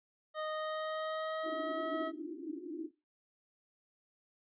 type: tone with pitch glide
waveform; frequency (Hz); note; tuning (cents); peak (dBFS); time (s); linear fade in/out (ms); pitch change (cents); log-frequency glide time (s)
25% pulse; 620 to 642.6; D#5 to E5; -6 to -44; -32; 0.34-2.12; 50; +62; 0.51-1.9
type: band-pass noise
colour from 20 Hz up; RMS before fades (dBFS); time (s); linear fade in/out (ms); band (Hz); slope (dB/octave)
pink; -42; 1.43-2.91; 50; 290 to 350; 96
effects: noise-tail reverb RT60 0.3 s tail -22 dB re dry + resampled to 8000 Hz